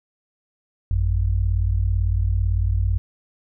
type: tone pair together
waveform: sine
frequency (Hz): 53.45 / 91.4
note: A1 / F#2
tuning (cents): -49 / -21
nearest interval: major sixth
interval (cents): 928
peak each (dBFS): -20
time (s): 0.91-2.98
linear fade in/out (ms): 0
effects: none